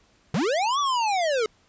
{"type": "linear two-way sweep", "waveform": "square", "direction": "up then down", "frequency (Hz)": [128.2, 1174.7, 417.1], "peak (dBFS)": -22, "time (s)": [0.34, 1.46], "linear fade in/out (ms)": 2, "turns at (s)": 0.79, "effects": ["pink hiss -61 dBFS RMS until 1.68 s", "resampled to 16000 Hz"]}